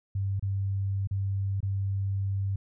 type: tone with dropouts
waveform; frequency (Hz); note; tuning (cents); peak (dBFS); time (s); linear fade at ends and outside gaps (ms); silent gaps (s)
sine; 98; G2; 0; -26; 0.15-2.56; 5; 0.396-0.425 / 1.073-1.11 / 1.605-1.628
effects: none